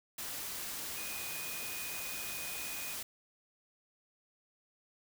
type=tone in noise; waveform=sine; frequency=2481 Hz; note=D#7; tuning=6 cents flat; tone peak=-45 dBFS; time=0.97-2.94 s; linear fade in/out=5 ms; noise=white; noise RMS=-41 dBFS; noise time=0.18-3.03 s; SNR=-7 dB; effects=none